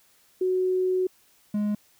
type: tone pair in turn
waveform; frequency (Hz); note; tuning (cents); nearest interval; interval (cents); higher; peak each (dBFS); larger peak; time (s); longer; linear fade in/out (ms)
sine / triangle; 370 / 208.3; F#4 / G#3; 0 / +5; minor seventh; 995; first; -21; neither; 0.41-1.07 / 1.54-1.75; first; 5
effects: white hiss -61 dBFS RMS until 1.99 s